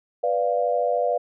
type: chord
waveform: sine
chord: B diminished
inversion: none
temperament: equal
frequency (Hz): 493.9 / 587.3 / 698.5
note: B4 / D5 / F5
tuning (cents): 0 / 0 / 0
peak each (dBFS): -24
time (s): 0.23-1.18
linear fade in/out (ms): 10
effects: none